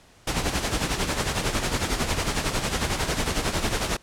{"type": "noise with tremolo", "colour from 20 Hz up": "pink", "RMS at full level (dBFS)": -23, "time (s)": [0.27, 3.97], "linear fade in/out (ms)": 5, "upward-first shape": "sine", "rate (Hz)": 11, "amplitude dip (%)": 60, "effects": ["pink hiss -54 dBFS RMS until 4.02 s", "low-pass 9000 Hz 12 dB/octave"]}